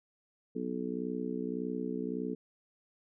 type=harmonic tone; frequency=61.74 Hz; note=B1; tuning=in tune; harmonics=3 / 4 / 5 / 6 / 7; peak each=-40 / -37 / -40 / -44 / -39 dBFS; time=0.55-2.35 s; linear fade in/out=10 ms; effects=none